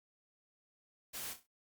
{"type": "noise with echo", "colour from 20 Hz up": "white", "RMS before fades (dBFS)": -43, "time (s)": [1.13, 1.34], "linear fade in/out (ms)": 20, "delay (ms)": 33, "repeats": 4, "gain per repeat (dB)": -9, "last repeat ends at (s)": 1.472, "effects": ["Opus 48 kbps"]}